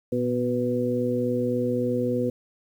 harmonic tone with a mistuned harmonic, 123.47 Hz, B2, in tune, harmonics 1 / 2 / 3 / 4, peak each -31 / -26 / -30 / -26 dBFS, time 0.12-2.3 s, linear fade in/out 5 ms, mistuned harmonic 1, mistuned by -61 cents, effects 9-bit

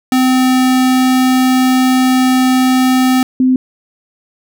square / sine tone pair in turn, 257.1 / 257.1 Hz, C4 / C4, -30 / -30 cents, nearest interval unison, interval 0 cents, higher neither, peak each -9 / -7 dBFS, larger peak second, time 0.12-3.23 / 3.4-3.56 s, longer first, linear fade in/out 2 ms, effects none

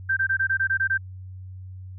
sine tone bursts, 1568 Hz, G6, in tune, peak -19 dBFS, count 9, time 0.09-0.977 s, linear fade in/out 10 ms, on 79 ms, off 22 ms, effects added 93 Hz sine -36 dBFS peak until 1.98 s

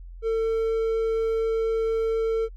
triangle tone, 449.3 Hz, A4, 36 cents sharp, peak -19 dBFS, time 0.22-2.49 s, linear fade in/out 50 ms, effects noise-tail reverb RT60 0.1 s tail -25 dB re dry + added 43 Hz sine -38 dBFS peak until 2.56 s

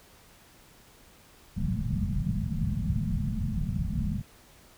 white low-pass noise, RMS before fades -29 dBFS, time 1.56-4.22 s, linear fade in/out 10 ms, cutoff 220 Hz, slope 96 dB/octave, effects pink hiss -56 dBFS RMS until 4.77 s

